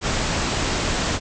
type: low-pass noise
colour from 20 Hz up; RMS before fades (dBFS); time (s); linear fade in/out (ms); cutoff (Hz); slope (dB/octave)
pink; -23; 0.01-1.2; 50; 7900; 96
effects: none